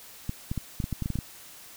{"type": "clicks", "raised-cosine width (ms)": 5, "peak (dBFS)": -17, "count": 11, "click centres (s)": [0.294, 0.515, 0.577, 0.802, 0.841, 0.927, 1.023, 1.059, 1.103, 1.156, 1.188], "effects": ["white hiss -48 dBFS RMS until 1.76 s"]}